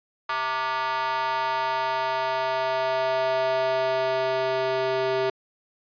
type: tone with high-pass filter sweep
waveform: square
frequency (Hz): 130.81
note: C3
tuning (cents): 0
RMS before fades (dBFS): -25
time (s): 0.29-5.3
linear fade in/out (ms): 5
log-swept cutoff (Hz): 1100 to 470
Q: 3.3
effects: resampled to 11025 Hz